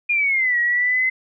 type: exponential two-way sweep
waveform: sine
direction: down then up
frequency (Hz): 2442 to 1900 to 2055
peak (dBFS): -16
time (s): 0.09-1.1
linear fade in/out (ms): 10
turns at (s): 0.59
effects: none